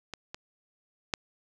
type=clicks; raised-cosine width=0.2 ms; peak=-20 / -21 / -10 dBFS; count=3; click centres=0.137 / 0.345 / 1.138 s; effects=none